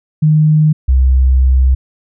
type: tone pair in turn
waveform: sine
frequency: 153.9 / 64.87 Hz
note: D#3 / C2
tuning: -19 / -14 cents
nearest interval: octave + minor third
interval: 1495 cents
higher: first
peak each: -6 dBFS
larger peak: neither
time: 0.22-0.73 / 0.88-1.75 s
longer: second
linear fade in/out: 10 ms
effects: none